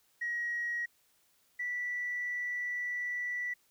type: tone pair in turn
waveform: sine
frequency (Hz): 1900 / 1961.3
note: A#6 / B6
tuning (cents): +33 / -13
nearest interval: minor second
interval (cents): 54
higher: second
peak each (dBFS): -31 / -32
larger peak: first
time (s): 0.21-0.86 / 1.59-3.54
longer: second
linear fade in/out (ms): 10
effects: tanh soft clip ceiling -27 dBFS + white hiss -70 dBFS RMS until 3.7 s